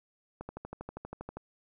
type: click train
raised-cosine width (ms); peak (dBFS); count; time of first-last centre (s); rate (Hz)
1; -26; 13; 0.41-1.37; 12.5
effects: none